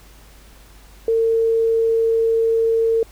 sine tone, 453.4 Hz, A#4, 48 cents flat, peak -14 dBFS, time 1.08-3.03 s, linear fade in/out 2 ms, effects added 50 Hz sine -45 dBFS peak until 3.11 s + pink hiss -49 dBFS RMS until 3.11 s

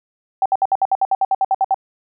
sine tone bursts, 772 Hz, G5, 27 cents flat, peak -12 dBFS, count 14, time 0.42-1.744 s, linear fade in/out 2 ms, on 37 ms, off 62 ms, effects none

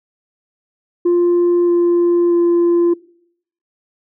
sine tone with pitch steps, 349.2 / 346.8 / 344.4 Hz, F4 / F4 / F4, 0 / -12 / -24 cents, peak -8 dBFS, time 1.05-2.94 s, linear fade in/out 10 ms, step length 630 ms, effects noise-tail reverb RT60 0.7 s tail -23 dB re dry + tanh soft clip ceiling -9 dBFS

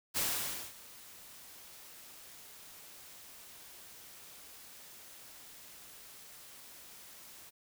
white noise with ADSR envelope, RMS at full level -32 dBFS, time 0.14-7.51 s, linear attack 33 ms, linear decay 550 ms, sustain -21 dB, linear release 28 ms, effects none

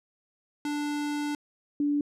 square / sine tone pair in turn, 293.7 / 290.3 Hz, D4 / D4, 0 / -20 cents, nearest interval unison, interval 20 cents, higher first, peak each -29 / -23 dBFS, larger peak second, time 0.65-1.35 / 1.8-2.01 s, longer first, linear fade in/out 2 ms, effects low-pass 10000 Hz 12 dB/octave

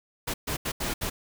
pink noise bursts at uneven times, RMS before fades -30 dBFS, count 5, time 0.27-0.34 / 0.47-0.57 / 0.65-0.72 / 0.8-0.94 / 1.01-1.1 s, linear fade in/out 10 ms, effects none

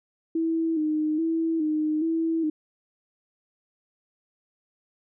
sine tone with vibrato, 316.9 Hz, D#4, 32 cents sharp, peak -22 dBFS, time 0.35-2.5 s, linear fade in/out 5 ms, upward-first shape square, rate 1.2 Hz, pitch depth 52 cents each way, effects none

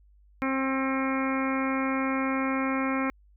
harmonic tone with a mistuned harmonic, 266.3 Hz, C4, 31 cents sharp, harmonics 1 / 2 / 3 / 4 / 5 / 6 / 7 / 8 / 9, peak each -27 / -34 / -38 / -34 / -35 / -40 / -40 / -36 / -40 dBFS, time 0.42-3.1 s, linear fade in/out 0 ms, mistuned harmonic 8, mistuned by +26 cents, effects added 50 Hz sine -55 dBFS peak until 3.36 s

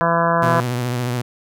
harmonic tone, 168.1 Hz, E3, 34 cents sharp, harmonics 1 / 2 / 3 / 4 / 5 / 6 / 7 / 8 / 9 / 10, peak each -22 / -30 / -24 / -20 / -31 / -19 / -25 / -27 / -27 / -28 dBFS, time 0.01-0.6 s, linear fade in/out 0 ms
sawtooth tone with vibrato, 122.9 Hz, B2, 8 cents flat, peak -16 dBFS, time 0.42-1.22 s, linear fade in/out 10 ms, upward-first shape triangle, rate 14 Hz, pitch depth 56 cents each way
effects none

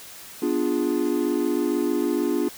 triangle chord, B diminished seventh, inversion none, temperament equal, 246.9 / 293.7 / 349.2 / 415.3 Hz, B3 / D4 / F4 / Ab4, 0 / 0 / 0 / 0 cents, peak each -26 / -23 / -23 / -27 dBFS, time 0.42-2.49 s, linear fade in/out 5 ms, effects white hiss -42 dBFS RMS until 2.57 s

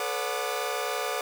sawtooth tone cluster, 434.7 / 495.8 / 567 / 732 / 1204 Hz, A4 / B4 / C#5 / F#5 / D6, -21 / +7 / +39 / -19 / +43 cents, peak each -31 dBFS, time 0-1.21 s, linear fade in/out 2 ms, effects 8-bit

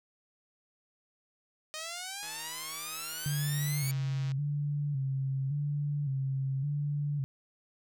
5% pulse exponential sweep, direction up, 614 to 2292 Hz, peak -26 dBFS, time 1.74-3.91 s, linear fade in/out 0 ms
click train, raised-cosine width 0.2 ms, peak -31 dBFS, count 333, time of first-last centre 2.23-4.318 s, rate 159 Hz
sine tone with vibrato, 140 Hz, C#3, 18 cents sharp, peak -29 dBFS, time 3.26-7.24 s, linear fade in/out 0 ms, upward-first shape square, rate 0.89 Hz, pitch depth 67 cents each way
effects none

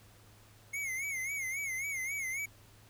square tone with vibrato, 2162 Hz, C#7, 44 cents flat, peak -35 dBFS, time 0.73-2.46 s, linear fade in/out 10 ms, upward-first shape sine, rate 3.7 Hz, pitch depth 99 cents each way, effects added 105 Hz sine -60 dBFS peak until 2.89 s + pink hiss -61 dBFS RMS until 2.89 s

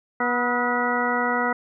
harmonic tone with a mistuned harmonic, 243.5 Hz, B3, 24 cents flat, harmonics 1 / 2 / 3 / 4 / 5 / 6 / 8, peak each -28 / -28 / -28 / -28 / -28 / -28 / -28 dBFS, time 0.2-1.53 s, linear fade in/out 5 ms, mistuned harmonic 5, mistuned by +64 cents, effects none

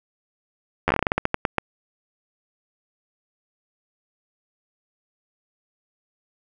slowing click train, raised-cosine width 0.5 ms, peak -4 dBFS, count 15, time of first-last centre 0.88-1.583 s, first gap 11 ms, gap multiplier 1.21, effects none

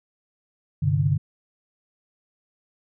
sine chord, G suspended fourth, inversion none, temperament just, 98 / 130.67 / 147 Hz, G2 / C3 / D3, 0 / -2 / +2 cents, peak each -24 / -24 / -21 dBFS, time 0.82-1.18 s, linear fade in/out 10 ms, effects none

